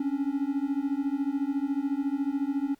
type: beating tone pair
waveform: triangle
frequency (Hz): 272 / 286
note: C#4 / D4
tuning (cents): -33 / -46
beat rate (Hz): 14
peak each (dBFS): -27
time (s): 0-2.75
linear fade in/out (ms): 5
effects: pink hiss -65 dBFS RMS until 2.79 s

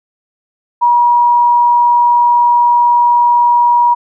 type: tone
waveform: sine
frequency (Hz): 959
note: A#5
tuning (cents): +49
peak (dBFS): -6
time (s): 0.81-3.95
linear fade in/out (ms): 20
effects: none

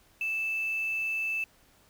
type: tone with quantisation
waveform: sine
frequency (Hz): 2637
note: E7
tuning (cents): 0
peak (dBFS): -28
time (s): 0.21-1.44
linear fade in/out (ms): 2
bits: 8
effects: pink hiss -62 dBFS RMS until 1.89 s

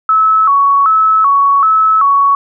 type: tone with vibrato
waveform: sine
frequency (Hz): 1205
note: D6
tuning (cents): +44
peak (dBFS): -6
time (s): 0.09-2.35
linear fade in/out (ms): 2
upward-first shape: square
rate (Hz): 1.3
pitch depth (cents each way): 130
effects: none

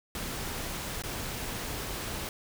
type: noise with dropouts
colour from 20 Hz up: pink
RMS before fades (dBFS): -36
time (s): 0.15-2.29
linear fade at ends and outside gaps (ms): 1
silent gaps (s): 1.021-1.037
effects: none

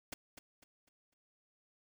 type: noise with echo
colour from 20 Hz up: pink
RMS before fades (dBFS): -43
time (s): 0.12-0.14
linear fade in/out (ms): 5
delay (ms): 250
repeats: 4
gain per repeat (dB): -9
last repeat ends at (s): 1.14
effects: none

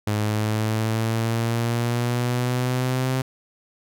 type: exponential sweep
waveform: sawtooth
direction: up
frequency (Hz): 104.9 to 130.81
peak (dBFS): -17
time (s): 0.07-3.22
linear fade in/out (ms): 5
effects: none

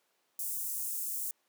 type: high-pass noise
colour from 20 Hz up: white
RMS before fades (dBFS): -36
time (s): 0.39-1.31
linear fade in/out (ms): 2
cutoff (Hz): 7600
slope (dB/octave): 24
effects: pink hiss -74 dBFS RMS until 1.48 s + high-pass 400 Hz 12 dB/octave

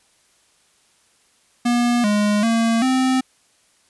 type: tone with pitch steps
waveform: square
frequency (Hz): 240.4 / 207.7 / 228.5 / 259.5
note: B3 / G#3 / A#3 / C4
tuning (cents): -46 / 0 / -34 / -14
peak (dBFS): -16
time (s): 1.65-3.21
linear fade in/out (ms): 10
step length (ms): 390
effects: white hiss -59 dBFS RMS until 3.89 s + resampled to 24000 Hz

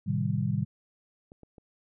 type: chord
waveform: sine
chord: A half-diminished seventh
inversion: none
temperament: equal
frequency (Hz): 110 / 130.81 / 155.56 / 196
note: A2 / C3 / Eb3 / G3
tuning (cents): 0 / 0 / 0 / 0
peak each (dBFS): -31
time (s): 0.06-0.65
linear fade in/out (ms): 20
type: clicks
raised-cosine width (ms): 2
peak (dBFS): -36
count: 3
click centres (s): 1.319 / 1.433 / 1.582
effects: none

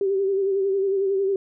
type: tone with vibrato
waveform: sine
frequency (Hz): 390.3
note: G4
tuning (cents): -8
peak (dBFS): -19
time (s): 0.01-1.36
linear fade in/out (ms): 2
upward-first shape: sine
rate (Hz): 11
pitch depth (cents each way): 45
effects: none

